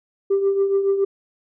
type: tone with tremolo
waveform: sine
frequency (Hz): 393.8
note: G4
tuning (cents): +8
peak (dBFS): -12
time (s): 0.3-1.05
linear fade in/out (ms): 10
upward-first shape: triangle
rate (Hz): 7.1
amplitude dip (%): 65
effects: tanh soft clip ceiling -12 dBFS